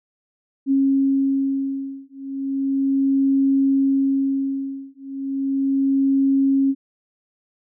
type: beating tone pair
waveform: sine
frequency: 272 / 272.35 Hz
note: C#4 / C#4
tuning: -33 / -30 cents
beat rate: 0.35 Hz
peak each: -20 dBFS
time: 0.66-6.75 s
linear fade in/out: 50 ms
effects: none